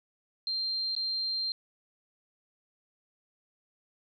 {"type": "tone with dropouts", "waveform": "sine", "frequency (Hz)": 4170, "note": "C8", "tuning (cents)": -7, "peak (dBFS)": -29, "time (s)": [0.47, 1.52], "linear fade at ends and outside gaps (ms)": 1, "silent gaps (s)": [0.951, 0.964], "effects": []}